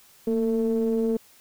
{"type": "ring-modulated tone", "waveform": "triangle", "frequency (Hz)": 110, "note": "A2", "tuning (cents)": 0, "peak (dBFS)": -16, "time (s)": [0.27, 1.17], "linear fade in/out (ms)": 5, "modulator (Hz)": 339, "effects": ["white hiss -55 dBFS RMS until 1.4 s"]}